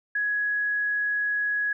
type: tone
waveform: sine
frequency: 1673 Hz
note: G#6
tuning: 12 cents sharp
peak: -23 dBFS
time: 0.15-1.73 s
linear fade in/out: 5 ms
effects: none